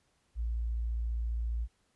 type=tone; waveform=sine; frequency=57.4 Hz; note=A#1; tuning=26 cents flat; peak=-30 dBFS; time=0.35-1.68 s; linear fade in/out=50 ms; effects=pink hiss -73 dBFS RMS until 1.95 s + resampled to 24000 Hz